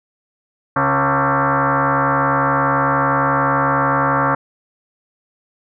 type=tone with frequency modulation; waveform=sine; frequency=138.59 Hz; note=C#3; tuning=in tune; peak=-13 dBFS; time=0.76-4.35 s; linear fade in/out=5 ms; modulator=206 Hz; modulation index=6.9; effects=none